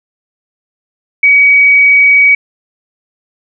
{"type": "tone", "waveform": "sine", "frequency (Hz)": 2264, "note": "C#7", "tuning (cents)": 36, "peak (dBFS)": -3, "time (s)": [1.23, 2.35], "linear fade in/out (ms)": 5, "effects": []}